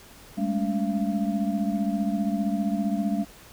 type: tone cluster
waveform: sine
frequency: 201.2 / 216.4 / 283.2 / 682 Hz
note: G3 / A3 / C#4 / F5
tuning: +45 / -29 / +37 / -41 cents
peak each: -26 / -28 / -30 / -34 dBFS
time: 0.37-3.25 s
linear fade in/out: 20 ms
effects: pink hiss -49 dBFS RMS until 3.52 s